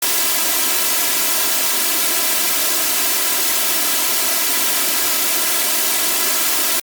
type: noise with comb filter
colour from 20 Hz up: white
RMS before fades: -17 dBFS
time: 0.02-6.8 s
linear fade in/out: 5 ms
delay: 3 ms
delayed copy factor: +0.7
effects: high-pass 200 Hz 12 dB/octave + Opus 48 kbps